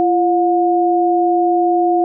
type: tone pair together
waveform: sine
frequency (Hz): 342.8 / 718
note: F4 / F5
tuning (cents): -32 / +48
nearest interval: octave + minor second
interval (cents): 1280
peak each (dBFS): -14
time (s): 0-2.04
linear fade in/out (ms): 0
effects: none